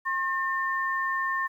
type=tone pair together; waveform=sine; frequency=1074.4 / 1805 Hz; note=C6 / A6; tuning=+46 / +44 cents; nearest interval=major sixth; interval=898 cents; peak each=-28 / -28 dBFS; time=0.05-1.48 s; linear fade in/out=20 ms; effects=10-bit